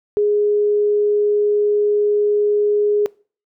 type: tone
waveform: sine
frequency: 415.3 Hz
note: G#4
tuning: in tune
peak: -13 dBFS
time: 0.17-3.06 s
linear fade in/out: 0 ms
effects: noise-tail reverb RT60 0.4 s tail -23 dB re dry